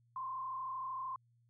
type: tone with frequency modulation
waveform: sine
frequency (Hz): 1046.5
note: C6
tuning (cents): 0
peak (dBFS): -38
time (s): 0.16-1.16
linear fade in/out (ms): 2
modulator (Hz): 33.1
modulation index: 0.89
effects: added 118 Hz sine -68 dBFS peak until 1.49 s